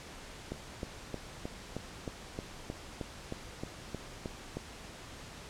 click train, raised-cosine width 2 ms, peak -23 dBFS, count 14, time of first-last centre 0.52-4.57 s, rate 3.21 Hz, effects pink hiss -48 dBFS RMS until 5.49 s + low-pass 8000 Hz 12 dB/octave

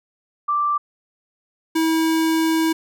sine / square tone pair in turn, 1174.7 / 322.7 Hz, D6 / E4, 0 / -37 cents, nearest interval octave + minor seventh, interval 2237 cents, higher first, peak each -17 dBFS, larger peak neither, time 0.48-0.78 / 1.75-2.73 s, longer second, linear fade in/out 10 ms, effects none

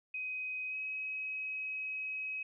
sine tone with pitch glide, 2517 to 2545 Hz, D#7 to D#7, +19 to +39 cents, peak -36 dBFS, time 0.14-2.43 s, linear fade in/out 5 ms, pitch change +20 cents, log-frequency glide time 0.69-0.75 s, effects none

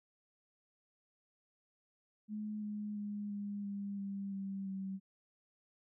sine tone with pitch steps, 212 / 209.1 / 206.2 / 203.4 / 200.6 / 197.8 / 195.08 / 192.39 Hz, G#3 / G#3 / G#3 / G#3 / G3 / G3 / G3 / G3, +36 / +12 / -12 / -36 / +40 / +16 / -8 / -32 cents, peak -38 dBFS, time 2.28-5 s, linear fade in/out 50 ms, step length 340 ms, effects none

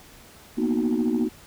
sine chord, B major seventh, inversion third, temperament equal, 233.1 / 246.9 / 311.1 / 370 Hz, A#3 / B3 / D#4 / F#4, 0 / 0 / 0 / 0 cents, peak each -24 / -24 / -25 / -28 dBFS, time 0.57-1.29 s, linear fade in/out 20 ms, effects tanh soft clip ceiling -15 dBFS + pink hiss -49 dBFS RMS until 1.46 s

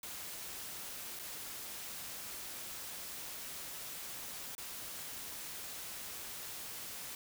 white noise with dropouts, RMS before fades -45 dBFS, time 0.03-7.15 s, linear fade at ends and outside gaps 2 ms, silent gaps 1.191-1.195 / 4.551-4.58 s, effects none

